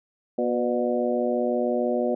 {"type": "harmonic tone with a mistuned harmonic", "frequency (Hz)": 120.9, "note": "B2", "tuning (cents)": -36, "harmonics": [2, 3, 4, 5, 6], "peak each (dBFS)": [-27, -28, -27, -27, -33], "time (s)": [0.38, 2.15], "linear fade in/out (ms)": 5, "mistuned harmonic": 4, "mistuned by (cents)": 52, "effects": []}